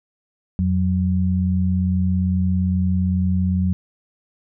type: tone pair together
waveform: sine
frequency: 87.37 / 185 Hz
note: F2 / F#3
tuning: +1 / 0 cents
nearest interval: octave + minor second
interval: 1299 cents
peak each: -19 dBFS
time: 0.59-3.73 s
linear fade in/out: 0 ms
effects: none

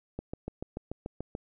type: click train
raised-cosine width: 2 ms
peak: -22 dBFS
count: 9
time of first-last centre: 0.19-1.351 s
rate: 6.89 Hz
effects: none

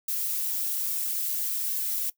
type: noise with flanger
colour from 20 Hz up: violet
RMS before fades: -29 dBFS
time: 0.08-2.1 s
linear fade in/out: 5 ms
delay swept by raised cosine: 2 to 4.4 ms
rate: 1.2 Hz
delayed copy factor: -0.7
effects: noise-tail reverb RT60 0.1 s tail -20 dB re dry

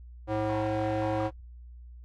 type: tone with band-pass filter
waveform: square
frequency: 107.6 Hz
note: A2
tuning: 38 cents flat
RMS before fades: -29 dBFS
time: 0.27-1.31 s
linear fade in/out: 50 ms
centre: 580 Hz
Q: 1.3
effects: added 60 Hz sine -44 dBFS peak until 2.04 s + AAC 32 kbps

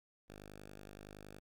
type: tone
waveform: 5% pulse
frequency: 50.7 Hz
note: G#1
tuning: 41 cents flat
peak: -40 dBFS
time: 0.28-1.4 s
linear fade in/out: 20 ms
effects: 13-bit

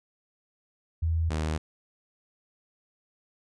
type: tone pair in turn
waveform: sine / sawtooth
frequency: 81.8 / 78.12 Hz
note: E2 / D#2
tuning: -13 / +8 cents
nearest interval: minor second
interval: 79 cents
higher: first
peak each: -23 dBFS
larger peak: neither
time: 1.02-1.3 / 1.3-1.58 s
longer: neither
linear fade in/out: 10 ms
effects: resampled to 22050 Hz

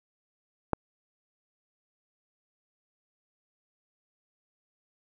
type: click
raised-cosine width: 1 ms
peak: -10 dBFS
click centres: 0.733 s
effects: none

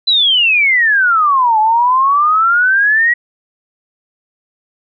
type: exponential two-way sweep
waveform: sine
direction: down then up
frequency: 4048 to 851 to 1936 Hz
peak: -8 dBFS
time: 0.07-3.14 s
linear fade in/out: 10 ms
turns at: 1.59 s
effects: none

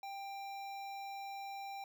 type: tone with notch filter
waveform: square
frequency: 790 Hz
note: G5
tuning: 13 cents sharp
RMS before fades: -45 dBFS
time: 0.03-1.84 s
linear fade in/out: 2 ms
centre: 9400 Hz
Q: 0.96
effects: none

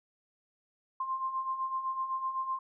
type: beating tone pair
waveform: sine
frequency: 1046.5 / 1054.4 Hz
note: C6 / C6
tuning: 0 / +13 cents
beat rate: 7.9 Hz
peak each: -39 / -32 dBFS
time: 1-2.59 s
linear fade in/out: 5 ms
effects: none

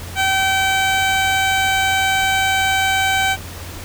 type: tone with notch filter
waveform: 15% pulse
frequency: 770 Hz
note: G5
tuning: 31 cents flat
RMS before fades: -17 dBFS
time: 0.15-3.37 s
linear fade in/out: 50 ms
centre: 11000 Hz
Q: 1.2
effects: added 87 Hz sine -32 dBFS peak until 3.84 s + pink hiss -34 dBFS RMS until 3.84 s

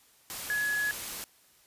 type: tone in noise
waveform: sine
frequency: 1690 Hz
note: G#6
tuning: 30 cents sharp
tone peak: -27 dBFS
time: 0.5-0.91 s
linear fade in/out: 0 ms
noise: white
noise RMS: -38 dBFS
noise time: 0.3-1.24 s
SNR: +8 dB
effects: white hiss -62 dBFS RMS until 1.66 s + resampled to 32000 Hz

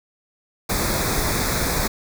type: band-stop noise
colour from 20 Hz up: pink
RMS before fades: -22 dBFS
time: 0.69-1.88 s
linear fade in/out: 10 ms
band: 2500 to 3500 Hz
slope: 96 dB/octave
effects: none

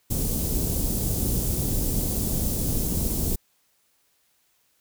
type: band-stop noise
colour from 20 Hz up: pink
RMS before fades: -25 dBFS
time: 0.1-3.36 s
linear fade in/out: 10 ms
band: 320 to 8900 Hz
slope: 12 dB/octave
effects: white hiss -67 dBFS RMS until 4.8 s

